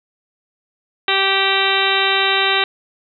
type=harmonic tone with a mistuned harmonic; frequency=389.1 Hz; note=G4; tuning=13 cents flat; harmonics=1 / 2 / 3 / 4 / 5 / 6 / 7 / 8 / 9 / 10; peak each=-23 / -23 / -23 / -23 / -23 / -23 / -23 / -23 / -23 / -23 dBFS; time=1.08-2.64 s; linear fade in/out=2 ms; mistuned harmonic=9; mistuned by=+62 cents; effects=none